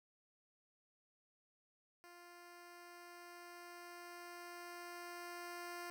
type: tone with level ramp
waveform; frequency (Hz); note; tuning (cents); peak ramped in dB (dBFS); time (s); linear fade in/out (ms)
10% pulse; 349.2; F4; 0; -49 to -37; 2.04-5.9; 0
effects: none